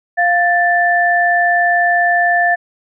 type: tone pair together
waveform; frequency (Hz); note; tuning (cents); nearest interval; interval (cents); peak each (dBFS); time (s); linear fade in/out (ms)
sine; 698.5 / 1764.2; F5 / A6; 0 / +4; octave + major third; 1604; -13; 0.17-2.56; 20
effects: none